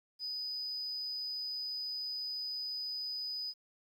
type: tone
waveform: sine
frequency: 4983 Hz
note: D#8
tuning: 2 cents sharp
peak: -35 dBFS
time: 0.19-3.54 s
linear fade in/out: 50 ms
effects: tanh soft clip ceiling -33 dBFS + 11-bit